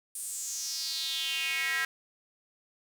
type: tone with high-pass filter sweep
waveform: square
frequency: 146.83 Hz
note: D3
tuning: in tune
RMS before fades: -33 dBFS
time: 0.15-1.85 s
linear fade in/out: 2 ms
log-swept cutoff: 9500 to 1700 Hz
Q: 4.5
effects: none